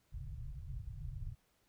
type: low-pass noise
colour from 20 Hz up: pink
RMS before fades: -44 dBFS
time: 0.12-1.35 s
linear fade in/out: 20 ms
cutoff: 150 Hz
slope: 96 dB/octave
effects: pink hiss -75 dBFS RMS until 1.68 s